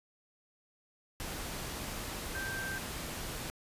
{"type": "tone in noise", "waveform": "sine", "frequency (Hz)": 1568, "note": "G6", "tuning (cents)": 0, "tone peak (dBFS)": -37, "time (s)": [2.35, 2.78], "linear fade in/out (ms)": 0, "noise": "pink", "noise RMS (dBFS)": -40, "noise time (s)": [1.2, 3.5], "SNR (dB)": 0, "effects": ["resampled to 32000 Hz"]}